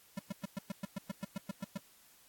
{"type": "tone bursts", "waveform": "square", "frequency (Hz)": 196, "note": "G3", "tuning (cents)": 0, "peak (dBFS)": -36, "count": 13, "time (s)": [0.17, 1.776], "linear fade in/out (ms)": 5, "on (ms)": 22, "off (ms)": 110, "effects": ["white hiss -63 dBFS RMS until 2.28 s", "AAC 64 kbps"]}